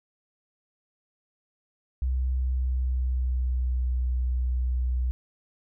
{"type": "tone with pitch glide", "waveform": "sine", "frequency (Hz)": [64, 62.32], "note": ["C2", "B1"], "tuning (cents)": [-38, 16], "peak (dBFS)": -23, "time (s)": [2.02, 5.11], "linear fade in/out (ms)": 0, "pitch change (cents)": -46, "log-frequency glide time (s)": [2.33, 3.94], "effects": []}